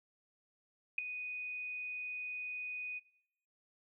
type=tone with ADSR envelope; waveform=sine; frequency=2486 Hz; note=D#7; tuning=2 cents flat; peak=-25 dBFS; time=0.98-3 s; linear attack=5 ms; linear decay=4 ms; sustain=-14 dB; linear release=25 ms; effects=noise-tail reverb RT60 0.7 s tail -20 dB re dry